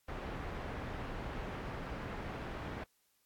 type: low-pass noise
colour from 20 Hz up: pink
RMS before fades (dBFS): -42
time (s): 0.08-2.84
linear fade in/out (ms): 5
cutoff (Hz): 1800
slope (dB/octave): 12
effects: white hiss -75 dBFS RMS until 3.25 s + AAC 64 kbps